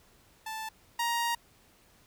sawtooth tone pair in turn, 880 / 939.1 Hz, A5 / A#5, 0 / +13 cents, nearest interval minor second, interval 113 cents, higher second, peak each -32 / -24 dBFS, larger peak second, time 0.46-0.69 / 0.99-1.35 s, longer second, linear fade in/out 5 ms, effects pink hiss -62 dBFS RMS until 2.06 s

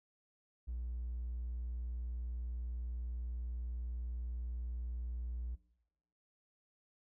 triangle tone, 60 Hz, B1, 49 cents flat, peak -35 dBFS, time 0.67-5.56 s, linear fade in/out 20 ms, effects noise-tail reverb RT60 0.8 s tail -20 dB re dry + tanh soft clip ceiling -33 dBFS

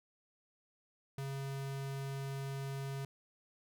square tone, 136.9 Hz, C#3, 21 cents flat, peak -39 dBFS, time 1.18-3.05 s, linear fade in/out 2 ms, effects 13-bit

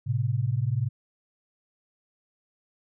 sine tone pair together, 110 / 130.81 Hz, A2 / C3, 0 / 0 cents, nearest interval minor third, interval 300 cents, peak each -26 dBFS, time 0.06-0.89 s, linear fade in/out 20 ms, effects none

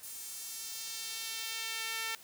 sawtooth tone with high-pass filter sweep, 449.3 Hz, A4, 36 cents sharp, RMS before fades -40 dBFS, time 0.03-2.15 s, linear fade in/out 2 ms, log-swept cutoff 9300 to 1800 Hz, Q 0.97, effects white hiss -55 dBFS RMS until 2.23 s

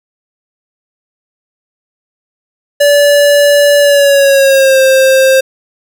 square tone with pitch glide, 577 to 529.1 Hz, D5 to C5, -31 to +19 cents, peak -5 dBFS, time 2.8-5.41 s, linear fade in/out 10 ms, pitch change -150 cents, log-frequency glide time 3.79-4.8 s, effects none

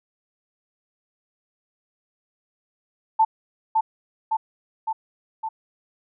sine tone with echo, 885 Hz, A5, 10 cents sharp, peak -13 dBFS, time 3.19-3.25 s, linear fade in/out 10 ms, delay 560 ms, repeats 4, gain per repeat -3 dB, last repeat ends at 5.49 s, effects none

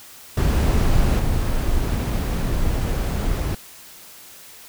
brown noise with level steps, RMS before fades -17 / -21 dBFS, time 0.37-3.55 s, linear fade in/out 5 ms, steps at 1.18 s, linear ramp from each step 20 ms, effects white hiss -43 dBFS RMS until 4.68 s

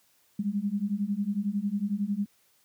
sine beating tone pair, 197 / 208 Hz, G3 / G#3, +9 / +3 cents, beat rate 11 Hz, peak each -30 / -29 dBFS, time 0.39-2.26 s, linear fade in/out 5 ms, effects white hiss -66 dBFS RMS until 2.64 s + high-pass 60 Hz 12 dB/octave

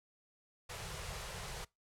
pink band-stop noise, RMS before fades -44 dBFS, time 0.69-1.65 s, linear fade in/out 10 ms, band 180 to 390 Hz, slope 48 dB/octave, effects noise-tail reverb RT60 0.2 s tail -23 dB re dry + low-pass 10000 Hz 12 dB/octave

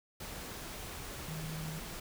sine tone in noise, 158 Hz, D#3, 27 cents sharp, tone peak -39 dBFS, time 1.28-1.79 s, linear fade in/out 5 ms, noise pink, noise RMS -44 dBFS, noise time 0.2-2 s, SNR +2 dB, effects none

